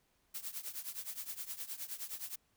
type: noise with tremolo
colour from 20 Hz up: blue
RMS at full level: -40 dBFS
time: 0.34-2.36 s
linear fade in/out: 10 ms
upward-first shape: triangle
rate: 9.6 Hz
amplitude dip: 90%
effects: pink hiss -75 dBFS RMS until 2.56 s